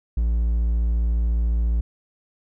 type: tone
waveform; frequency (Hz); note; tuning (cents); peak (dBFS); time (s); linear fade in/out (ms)
triangle; 57.2; A#1; -32; -16; 0.17-1.81; 5
effects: none